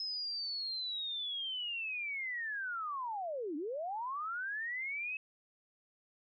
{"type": "linear two-way sweep", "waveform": "sine", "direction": "down then up", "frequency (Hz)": [5160, 277.2, 2593], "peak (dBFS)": -36, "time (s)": [0, 5.17], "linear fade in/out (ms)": 2, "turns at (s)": 3.56, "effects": []}